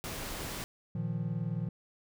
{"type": "noise", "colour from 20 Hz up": "pink", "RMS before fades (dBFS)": -39, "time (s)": [0.04, 0.64], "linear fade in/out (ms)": 0}
{"type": "chord", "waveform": "triangle", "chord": "Bb suspended fourth", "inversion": "none", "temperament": "equal", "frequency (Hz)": [116.54, 155.56, 174.61], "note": ["Bb2", "Eb3", "F3"], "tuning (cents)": [0, 0, 0], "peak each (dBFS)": -34, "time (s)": [0.95, 1.69], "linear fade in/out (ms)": 5}
{"effects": []}